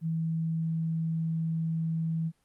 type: tone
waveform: sine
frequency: 162.6 Hz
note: E3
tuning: 23 cents flat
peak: -27 dBFS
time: 0.01-2.32 s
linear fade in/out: 50 ms
effects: pink hiss -72 dBFS RMS until 2.44 s + Opus 32 kbps